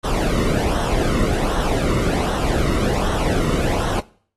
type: noise with flanger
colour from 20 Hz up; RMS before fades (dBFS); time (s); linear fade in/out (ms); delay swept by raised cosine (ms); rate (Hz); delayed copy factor
brown; -20; 0.03-4.01; 20; 0.42 to 1.25; 1.3; -0.65
effects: noise-tail reverb RT60 0.5 s tail -21 dB re dry + AAC 32 kbps